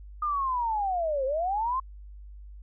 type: linear two-way sweep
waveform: sine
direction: down then up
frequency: 1230 to 513 to 1073 Hz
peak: -25 dBFS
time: 0.22-1.8 s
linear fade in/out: 5 ms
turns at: 1.25 s
effects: added 50 Hz sine -42 dBFS peak until 2.62 s